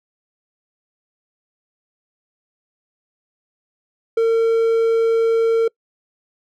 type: tone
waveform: triangle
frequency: 455 Hz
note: A#4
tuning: 42 cents flat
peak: -11 dBFS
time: 4.17-5.68 s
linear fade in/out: 5 ms
effects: noise-tail reverb RT60 0.1 s tail -26 dB re dry